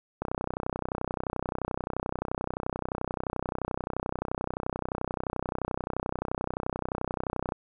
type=click train; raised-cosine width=1 ms; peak=-16 dBFS; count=231; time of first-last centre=0.22-7.522 s; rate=31.5 Hz; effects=none